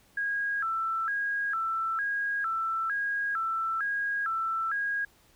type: tone with vibrato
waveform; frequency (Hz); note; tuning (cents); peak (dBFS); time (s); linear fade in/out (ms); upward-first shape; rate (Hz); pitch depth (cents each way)
sine; 1477; F#6; -3; -27; 0.17-5.05; 5; square; 1.1; 180
effects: pink hiss -62 dBFS RMS until 5.35 s